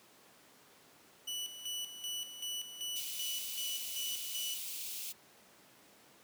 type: tone with tremolo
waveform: sawtooth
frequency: 2960 Hz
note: F#7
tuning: in tune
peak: -34 dBFS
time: 1.27-4.59 s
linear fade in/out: 10 ms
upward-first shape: square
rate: 2.6 Hz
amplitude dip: 65%
type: high-pass noise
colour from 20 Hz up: white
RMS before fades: -42 dBFS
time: 2.95-5.13 s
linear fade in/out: 20 ms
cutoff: 2400 Hz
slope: 48 dB/octave
effects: pink hiss -61 dBFS RMS until 6.23 s + high-pass 200 Hz 12 dB/octave